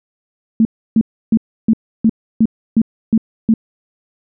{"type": "tone bursts", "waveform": "sine", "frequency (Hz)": 223.3, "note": "A3", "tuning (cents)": 26, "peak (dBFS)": -7, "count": 9, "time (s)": [0.6, 3.539], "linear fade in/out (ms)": 2, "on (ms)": 51, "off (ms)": 310, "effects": []}